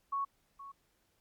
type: tone with echo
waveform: sine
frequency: 1108.7 Hz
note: C#6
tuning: in tune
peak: -31 dBFS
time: 0.12-0.25 s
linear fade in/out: 10 ms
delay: 470 ms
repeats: 1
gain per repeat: -14 dB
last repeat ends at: 0.72 s
effects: pink hiss -74 dBFS RMS until 1.2 s + MP3 96 kbps